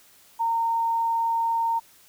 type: tone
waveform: sine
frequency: 918 Hz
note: A#5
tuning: 27 cents flat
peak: -21 dBFS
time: 0.39-1.8 s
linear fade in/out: 20 ms
effects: white hiss -55 dBFS RMS until 2.08 s